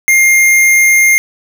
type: tone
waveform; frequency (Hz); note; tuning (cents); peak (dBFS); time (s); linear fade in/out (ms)
square; 2118; C7; +21; -6; 0.08-1.18; 0
effects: none